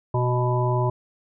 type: harmonic tone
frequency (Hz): 123.9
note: B2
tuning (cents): +6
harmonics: 1 / 3 / 5 / 7 / 8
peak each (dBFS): -21 / -27 / -29 / -31 / -28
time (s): 0.14-0.9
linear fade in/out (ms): 5
effects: none